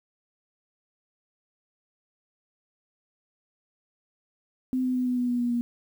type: tone with pitch steps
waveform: sine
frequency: 256.8 / 254.1 / 251.5 / 248.9 / 246.3 / 243.8 / 241.3 / 238.8 Hz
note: C4 / B3 / B3 / B3 / B3 / B3 / B3 / A#3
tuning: -32 / +49 / +32 / +14 / -5 / -22 / -40 / +42 cents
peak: -23 dBFS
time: 4.73-5.61 s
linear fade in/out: 0 ms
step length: 110 ms
effects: 9-bit